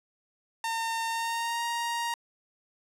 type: tone with pitch glide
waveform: sawtooth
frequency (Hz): 910 to 937.7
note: A#5 to A#5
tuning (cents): -42 to +10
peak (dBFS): -25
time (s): 0.64-2.14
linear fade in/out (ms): 2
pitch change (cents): +52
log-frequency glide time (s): 1.08-1.64
effects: low-pass 12000 Hz 12 dB/octave